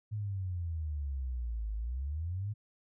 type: exponential two-way sweep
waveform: sine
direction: down then up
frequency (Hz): 108.5 to 51.91 to 108.5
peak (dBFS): -33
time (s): 0.11-2.54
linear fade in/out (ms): 20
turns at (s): 1.73
effects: none